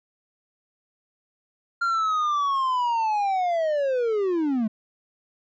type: linear sweep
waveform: triangle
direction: down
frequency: 1396.9 to 207.7 Hz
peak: -19 dBFS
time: 1.81-4.68 s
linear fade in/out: 10 ms
effects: resampled to 16000 Hz